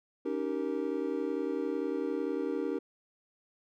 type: chord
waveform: triangle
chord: Eb dominant seventh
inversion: third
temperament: just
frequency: 280 / 311.1 / 388.9 / 466.7 Hz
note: Db4 / Eb4 / G4 / Bb4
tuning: +18 / 0 / -14 / +2 cents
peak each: -34 dBFS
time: 0.25-2.79 s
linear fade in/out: 10 ms
effects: none